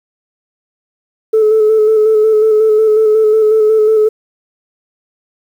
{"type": "tone with vibrato", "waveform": "sine", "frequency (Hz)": 433.5, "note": "A4", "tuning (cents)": -26, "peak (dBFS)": -5, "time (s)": [1.33, 4.09], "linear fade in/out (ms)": 10, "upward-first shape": "square", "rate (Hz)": 5.5, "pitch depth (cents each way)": 23, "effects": ["tanh soft clip ceiling -3 dBFS", "7-bit"]}